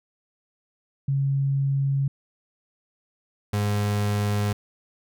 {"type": "tone pair in turn", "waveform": ["sine", "35% pulse"], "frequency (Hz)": [137.8, 103.23], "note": ["C#3", "G#2"], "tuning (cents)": [-10, -10], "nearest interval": "perfect fourth", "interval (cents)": 500, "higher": "first", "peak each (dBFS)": -20, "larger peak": "neither", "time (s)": [[1.08, 2.08], [3.53, 4.53]], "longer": "neither", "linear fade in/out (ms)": 5, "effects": []}